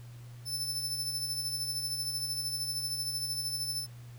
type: tone with tremolo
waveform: sawtooth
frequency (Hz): 5280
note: E8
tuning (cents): +2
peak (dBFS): -28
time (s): 0.45-3.87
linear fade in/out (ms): 50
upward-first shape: sine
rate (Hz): 13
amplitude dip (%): 45
effects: added 120 Hz sine -45 dBFS peak until 4.18 s + pink hiss -59 dBFS RMS until 4.18 s